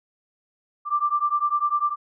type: beating tone pair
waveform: sine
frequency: 1174.7 / 1184.7 Hz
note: D6 / D6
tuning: 0 / +15 cents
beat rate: 10 Hz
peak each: -23 dBFS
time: 0.85-1.96 s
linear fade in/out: 50 ms
effects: none